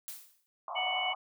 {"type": "noise with exponential decay", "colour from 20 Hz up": "blue", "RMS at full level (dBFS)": -39, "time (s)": [0.08, 0.46], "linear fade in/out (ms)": 0, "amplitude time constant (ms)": 81}
{"type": "band-pass noise", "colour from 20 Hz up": "white", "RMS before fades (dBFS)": -40, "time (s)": [0.68, 1.15], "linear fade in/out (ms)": 2, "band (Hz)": [600, 1200], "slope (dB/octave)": 96}
{"type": "harmonic tone", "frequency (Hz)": 740, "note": "F#5", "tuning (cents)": 0, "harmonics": [1, 3, 4], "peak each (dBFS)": [-34, -34, -34], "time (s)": [0.75, 1.14], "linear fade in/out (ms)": 20}
{"effects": []}